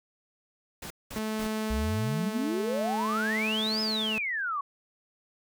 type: noise bursts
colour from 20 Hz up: pink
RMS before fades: -40 dBFS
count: 3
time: 0.82-1.472 s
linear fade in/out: 5 ms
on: 84 ms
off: 200 ms
type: tone with tremolo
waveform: sawtooth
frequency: 217.4 Hz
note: A3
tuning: 21 cents flat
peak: -25 dBFS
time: 1.16-4.18 s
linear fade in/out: 0 ms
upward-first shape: sine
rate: 0.58 Hz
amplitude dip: 25%
type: exponential two-way sweep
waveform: sine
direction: up then down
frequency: 57.9 to 5200 to 1091 Hz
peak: -28 dBFS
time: 1.7-4.61 s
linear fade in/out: 5 ms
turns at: 3.81 s
effects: none